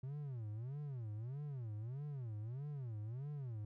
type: tone with vibrato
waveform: triangle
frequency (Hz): 124.8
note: B2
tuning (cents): +19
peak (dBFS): -40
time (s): 0.03-3.65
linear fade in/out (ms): 5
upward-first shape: sine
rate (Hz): 1.6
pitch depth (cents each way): 300
effects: none